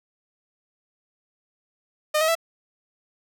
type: tone with pitch steps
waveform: sawtooth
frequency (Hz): 610 / 635.2 / 661.4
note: D#5 / D#5 / E5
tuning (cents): -34 / +36 / +6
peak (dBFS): -15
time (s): 2.14-2.353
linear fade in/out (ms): 10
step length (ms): 71
effects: none